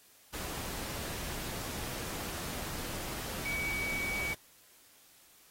sine tone in noise, 2265 Hz, C#7, 37 cents sharp, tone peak -33 dBFS, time 3.45-4.34 s, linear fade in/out 10 ms, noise pink, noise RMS -40 dBFS, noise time 0.33-4.35 s, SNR +4 dB, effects white hiss -61 dBFS RMS until 5.5 s + AAC 48 kbps

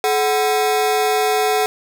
40% pulse ring-modulated tone, 587.3 Hz, D5, in tune, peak -11 dBFS, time 0.04-1.66 s, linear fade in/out 0 ms, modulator 159 Hz, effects none

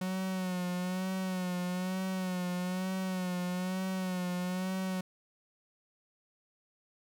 45% pulse tone with vibrato, 183.7 Hz, F#3, 12 cents flat, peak -32 dBFS, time 0.01-5.01 s, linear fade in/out 5 ms, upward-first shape sine, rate 1.1 Hz, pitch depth 46 cents each way, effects none

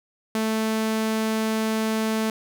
sawtooth tone, 220 Hz, A3, in tune, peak -18 dBFS, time 0.35-2.3 s, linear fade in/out 2 ms, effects none

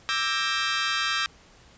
20% pulse chord, E half-diminished seventh, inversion third, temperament equal with one note detuned, 1174.7 / 1318.5 / 1594.5 / 1864.7 Hz, D6 / E6 / G6 / Bb6, 0 / 0 / +29 / 0 cents, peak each -27 / -24 / -23 / -26 dBFS, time 0.09-1.26 s, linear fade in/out 0 ms, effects pink hiss -54 dBFS RMS until 1.77 s + resampled to 16000 Hz

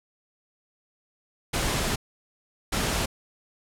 pink noise bursts at uneven times, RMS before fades -26 dBFS, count 2, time 1.53-1.96 / 2.72-3.06 s, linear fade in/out 10 ms, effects low-pass 11000 Hz 12 dB/octave

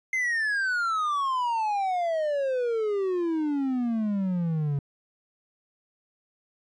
triangle exponential sweep, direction down, 2093 to 138.59 Hz, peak -22 dBFS, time 0.13-4.79 s, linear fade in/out 2 ms, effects resampled to 22050 Hz

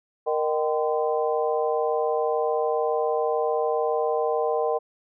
sine tone cluster, 467 / 614 / 772 / 1026 Hz, A#4 / D#5 / G5 / C6, +3 / -23 / -27 / -34 cents, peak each -24 / -27 / -28 / -32 dBFS, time 0.26-4.79 s, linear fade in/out 20 ms, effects none

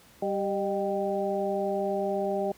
harmonic tone with a mistuned harmonic, 196 Hz, G3, in tune, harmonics 1 / 2 / 3 / 4, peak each -34 / -30 / -30 / -33 dBFS, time 0.22-2.52 s, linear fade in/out 5 ms, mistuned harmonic 3, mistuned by +59 cents, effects pink hiss -56 dBFS RMS until 2.57 s + high-pass 60 Hz 12 dB/octave

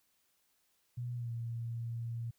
sine tone with pitch glide, 121.7 to 116.54 Hz, B2 to A#2, -25 to 0 cents, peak -36 dBFS, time 0.97-2.31 s, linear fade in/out 10 ms, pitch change -75 cents, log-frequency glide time 1.15-1.31 s, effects white hiss -75 dBFS RMS until 2.38 s

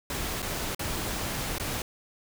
pink noise with dropouts, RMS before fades -32 dBFS, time 0.1-1.82 s, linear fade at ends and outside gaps 2 ms, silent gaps 0.421-0.426 / 0.748-0.793 / 1.583-1.598 s, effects none

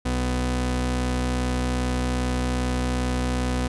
sawtooth tone pair together, 62.5 / 125 Hz, B1 / B2, +21 / +21 cents, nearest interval octave, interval 1200 cents, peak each -20 dBFS, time 0.05-3.68 s, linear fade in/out 10 ms, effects resampled to 24000 Hz

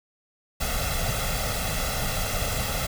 pink noise with comb filter, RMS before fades -27 dBFS, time 0.6-2.87 s, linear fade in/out 10 ms, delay 1.5 ms, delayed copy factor +0.8, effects none

